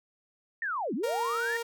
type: linear two-way sweep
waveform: sine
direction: down then up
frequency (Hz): 1864.7 to 188.4 to 1864.7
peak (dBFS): -29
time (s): 0.62-1.57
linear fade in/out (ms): 2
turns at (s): 0.94
type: tone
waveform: sawtooth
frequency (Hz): 466.2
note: A#4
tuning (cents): 0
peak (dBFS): -28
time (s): 1.03-1.63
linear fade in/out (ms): 10
effects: none